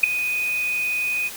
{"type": "tone with ADSR envelope", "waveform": "sine", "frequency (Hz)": 2489, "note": "D#7", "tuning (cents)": 0, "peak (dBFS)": -6, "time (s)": [0.03, 1.3], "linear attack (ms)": 9, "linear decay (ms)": 4, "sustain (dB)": -15, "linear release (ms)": 35, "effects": ["white hiss -36 dBFS RMS until 1.36 s"]}